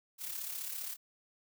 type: noise with amplitude modulation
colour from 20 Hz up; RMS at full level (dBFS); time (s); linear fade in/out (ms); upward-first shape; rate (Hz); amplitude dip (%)
blue; -38; 0.18-0.97; 50; sine; 35; 55
effects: none